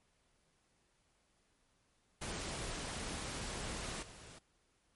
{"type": "noise with level steps", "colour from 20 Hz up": "pink", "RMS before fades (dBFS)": [-42, -54], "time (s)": [2.21, 4.39], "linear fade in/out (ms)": 10, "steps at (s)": 4.02, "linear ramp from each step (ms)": 10, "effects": ["pink hiss -75 dBFS RMS until 4.95 s", "MP3 48 kbps"]}